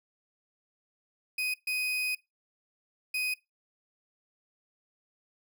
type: tone bursts at uneven times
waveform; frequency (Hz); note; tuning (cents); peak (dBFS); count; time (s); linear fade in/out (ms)
35% pulse; 2500; D#7; +8; -27; 3; 1.38-1.54 / 1.67-2.15 / 3.14-3.34; 5
effects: noise-tail reverb RT60 0.2 s tail -20 dB re dry